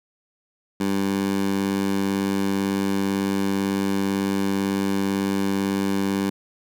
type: tone with high-pass filter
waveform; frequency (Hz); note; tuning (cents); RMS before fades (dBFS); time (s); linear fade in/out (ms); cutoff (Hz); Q
15% pulse; 98; G2; 0; -23; 0.8-6.3; 5; 210; 1.8
effects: none